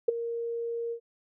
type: tone with ADSR envelope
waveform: sine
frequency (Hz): 466.2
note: A#4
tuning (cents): 0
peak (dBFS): -16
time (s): 0.08-1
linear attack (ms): 7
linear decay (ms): 14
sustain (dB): -14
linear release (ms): 83
effects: none